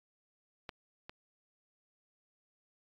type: clicks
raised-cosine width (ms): 0.3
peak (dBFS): -25 / -29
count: 2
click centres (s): 0.692 / 1.095
effects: AAC 48 kbps